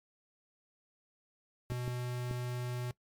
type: tone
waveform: square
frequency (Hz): 123.47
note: B2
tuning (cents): 0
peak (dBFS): -36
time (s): 1.7-2.91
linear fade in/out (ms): 0
type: clicks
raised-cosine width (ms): 3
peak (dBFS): -27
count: 3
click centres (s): 1.72 / 1.879 / 2.311
effects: noise-tail reverb RT60 0.1 s tail -20 dB re dry + MP3 96 kbps